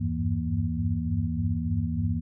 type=tone cluster; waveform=sine; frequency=80.8 / 95.9 / 99.3 / 164.2 / 235.8 Hz; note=E2 / G2 / G2 / E3 / A#3; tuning=-34 / -37 / +23 / -6 / +20 cents; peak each=-31 dBFS; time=0-2.21 s; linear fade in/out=20 ms; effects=none